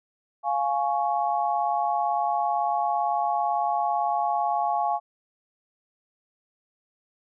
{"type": "chord", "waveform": "sine", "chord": "Db major", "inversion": "first", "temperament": "equal with one note detuned", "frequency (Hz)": [698.5, 836.4, 1108.7], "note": ["F5", "Ab5", "Db6"], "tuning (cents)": [0, 12, 0], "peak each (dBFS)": [-26, -25, -30], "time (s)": [0.43, 5], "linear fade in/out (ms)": 50, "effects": []}